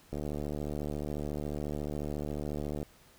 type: click train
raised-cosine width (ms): 2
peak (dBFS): -23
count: 201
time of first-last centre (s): 0.13-2.829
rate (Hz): 74.1
effects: pink hiss -60 dBFS RMS until 3.18 s